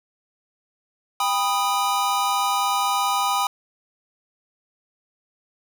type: chord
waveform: square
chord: G augmented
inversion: none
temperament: equal with one note detuned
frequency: 797.2 / 987.8 / 1244.5 Hz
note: G5 / B5 / D#6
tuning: +29 / 0 / 0 cents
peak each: -25 dBFS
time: 1.2-3.47 s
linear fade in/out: 2 ms
effects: none